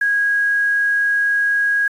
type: tone with quantisation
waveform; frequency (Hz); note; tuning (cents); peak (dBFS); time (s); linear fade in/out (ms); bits
sine; 1646; G#6; -16; -14; 0.01-1.88; 5; 7
effects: resampled to 32000 Hz